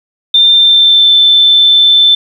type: tone with pitch glide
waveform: sine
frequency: 3589 to 3536 Hz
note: A7 to A7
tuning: +34 to +8 cents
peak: -3 dBFS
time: 0.34-2.15 s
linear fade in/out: 5 ms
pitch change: -26 cents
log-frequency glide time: 0.52-1.13 s
effects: 7-bit